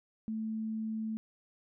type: tone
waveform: sine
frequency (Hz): 220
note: A3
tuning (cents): 0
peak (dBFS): -33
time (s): 0.28-1.17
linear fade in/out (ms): 0
effects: none